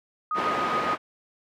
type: tone with tremolo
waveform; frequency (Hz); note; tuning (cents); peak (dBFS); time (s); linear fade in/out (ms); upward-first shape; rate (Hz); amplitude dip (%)
sine; 1244.5; D#6; 0; -23; 0.31-0.95; 2; triangle; 7.1; 55
type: band-pass noise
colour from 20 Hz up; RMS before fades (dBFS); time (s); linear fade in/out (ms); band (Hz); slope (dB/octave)
pink; -29; 0.34-0.98; 50; 310 to 2000; 12
effects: none